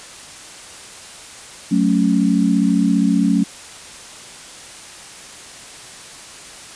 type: chord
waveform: sine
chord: F# minor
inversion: none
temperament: equal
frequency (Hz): 185 / 220 / 277.2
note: F#3 / A3 / C#4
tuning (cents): 0 / 0 / 0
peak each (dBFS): -17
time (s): 1.71-3.44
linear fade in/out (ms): 10
effects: white hiss -37 dBFS RMS until 6.75 s + resampled to 22050 Hz